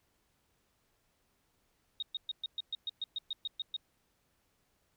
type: tone bursts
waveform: sine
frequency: 3729 Hz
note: A#7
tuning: in tune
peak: -33 dBFS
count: 13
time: 2-3.765 s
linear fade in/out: 2 ms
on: 25 ms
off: 120 ms
effects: pink hiss -75 dBFS RMS until 4.96 s